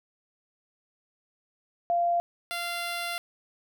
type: tone pair in turn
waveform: sine / 10% pulse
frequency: 692 / 692 Hz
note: F5 / F5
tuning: -16 / -16 cents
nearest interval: unison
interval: 0 cents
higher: neither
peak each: -22 dBFS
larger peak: neither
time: 1.9-2.2 / 2.51-3.18 s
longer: second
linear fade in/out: 0 ms
effects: none